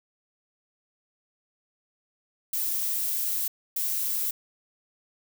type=noise bursts at uneven times; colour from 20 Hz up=violet; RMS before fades=-28 dBFS; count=2; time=2.53-3.48 / 3.76-4.31 s; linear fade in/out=5 ms; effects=none